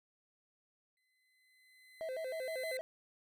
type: tone with exponential growth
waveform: 35% pulse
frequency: 2033 Hz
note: B6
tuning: 50 cents sharp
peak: -38 dBFS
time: 0.97-2.77 s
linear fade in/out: 1 ms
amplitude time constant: 390 ms
type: tone with vibrato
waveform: triangle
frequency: 578 Hz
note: D5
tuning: 28 cents flat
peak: -36 dBFS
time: 2.01-2.81 s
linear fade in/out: 0 ms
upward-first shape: square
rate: 6.4 Hz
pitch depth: 190 cents each way
effects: none